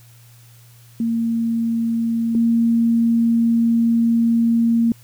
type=tone pair in turn; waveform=sine; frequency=229.7 / 231.2 Hz; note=A#3 / A#3; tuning=-25 / -14 cents; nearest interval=unison; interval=11 cents; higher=second; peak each=-17 / -13 dBFS; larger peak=second; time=1-2.35 / 2.35-4.92 s; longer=second; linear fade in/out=2 ms; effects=added 118 Hz sine -45 dBFS peak until 5.03 s + white hiss -52 dBFS RMS until 5.03 s